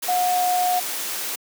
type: tone in noise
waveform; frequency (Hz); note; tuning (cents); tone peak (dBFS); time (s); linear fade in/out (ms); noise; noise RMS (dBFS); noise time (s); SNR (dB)
sine; 724; F#5; -38; -18; 0.08-0.8; 10; white; -28; 0.02-1.36; +7
effects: high-pass 300 Hz 12 dB/octave